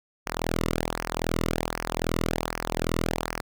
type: tone with flanger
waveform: sawtooth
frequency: 41.22 Hz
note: E1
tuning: 1 cent sharp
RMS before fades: -29 dBFS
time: 0.26-3.41 s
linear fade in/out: 10 ms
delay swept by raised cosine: 0.26 to 1.26 ms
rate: 1.3 Hz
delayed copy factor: -0.9
effects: none